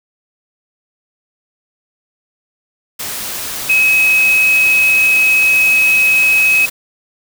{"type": "tone in noise", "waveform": "sine", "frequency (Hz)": 2553, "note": "D#7", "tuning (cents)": 44, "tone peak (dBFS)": -8, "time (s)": [3.69, 6.66], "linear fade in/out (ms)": 10, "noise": "white", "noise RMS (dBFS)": -23, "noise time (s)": [2.99, 6.7], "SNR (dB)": 12, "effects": []}